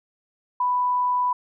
sine tone, 991 Hz, B5, 6 cents sharp, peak -19 dBFS, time 0.6-1.33 s, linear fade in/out 5 ms, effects none

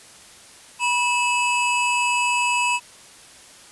square tone pair together, 974.8 / 2600 Hz, B5 / E7, -23 / -24 cents, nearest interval octave + perfect fourth, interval 1699 cents, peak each -22 dBFS, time 0.79-2.8 s, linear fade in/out 50 ms, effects white hiss -46 dBFS RMS until 3.71 s + resampled to 24000 Hz

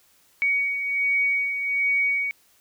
sine beating tone pair, 2247 / 2248.3 Hz, C#7 / C#7, +23 / +24 cents, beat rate 1.3 Hz, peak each -21 / -30 dBFS, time 0.42-2.31 s, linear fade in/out 0 ms, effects white hiss -60 dBFS RMS until 2.6 s

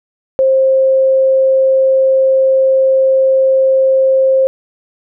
sine tone, 530 Hz, C5, 22 cents sharp, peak -7 dBFS, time 0.39-4.47 s, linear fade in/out 0 ms, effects none

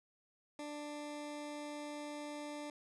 20% pulse tone, 295.2 Hz, D4, 9 cents sharp, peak -38 dBFS, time 0.59-2.7 s, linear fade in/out 2 ms, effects resampled to 24000 Hz

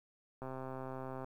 click train, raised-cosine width 1 ms, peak -30 dBFS, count 109, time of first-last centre 0.42-1.244 s, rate 131 Hz, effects 11-bit

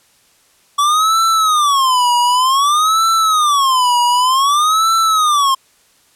square tone with vibrato, 1134 Hz, C#6, 39 cents sharp, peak -11 dBFS, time 0.78-5.55 s, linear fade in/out 10 ms, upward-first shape sine, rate 0.54 Hz, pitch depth 280 cents each way, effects white hiss -53 dBFS RMS until 6.15 s + low-pass 11000 Hz 12 dB/octave

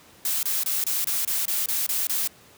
blue noise bursts, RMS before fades -25 dBFS, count 10, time 0.25-2.275 s, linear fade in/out 2 ms, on 180 ms, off 25 ms, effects pink hiss -52 dBFS RMS until 2.57 s + high-pass 100 Hz 12 dB/octave

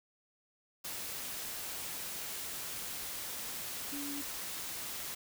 sine tone in noise, 285.4 Hz, D4, 49 cents flat, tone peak -40 dBFS, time 3.92-4.22 s, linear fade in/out 10 ms, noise white, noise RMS -41 dBFS, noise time 0.84-5.15 s, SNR -2 dB, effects none

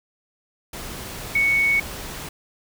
sine tone in noise, 2221 Hz, C#7, 3 cents sharp, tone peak -16 dBFS, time 1.35-1.8 s, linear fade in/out 5 ms, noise pink, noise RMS -34 dBFS, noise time 0.73-2.29 s, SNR +15 dB, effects none

